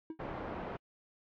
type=tone with exponential decay; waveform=triangle; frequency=320.2 Hz; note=D#4; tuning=50 cents sharp; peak=-33 dBFS; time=0.1-0.19 s; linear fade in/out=2 ms; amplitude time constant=19 ms
type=low-pass noise; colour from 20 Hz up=white; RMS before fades=-41 dBFS; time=0.19-0.77 s; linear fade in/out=10 ms; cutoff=830 Hz; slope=12 dB/octave
effects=low-pass 3000 Hz 12 dB/octave + AAC 64 kbps